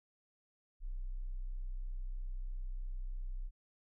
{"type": "tone", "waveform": "sine", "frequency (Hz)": 31.55, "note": "B0", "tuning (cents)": 38, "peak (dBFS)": -37, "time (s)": [0.8, 3.51], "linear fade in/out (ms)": 50, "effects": []}